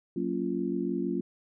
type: chord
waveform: sine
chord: Gb major seventh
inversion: none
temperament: just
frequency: 185 / 231.2 / 277.5 / 346.9 Hz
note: Gb3 / Bb3 / Db4 / F4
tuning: 0 / -14 / +2 / -12 cents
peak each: -34 / -34 / -33 / -32 dBFS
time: 0.16-1.21 s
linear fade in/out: 5 ms
effects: none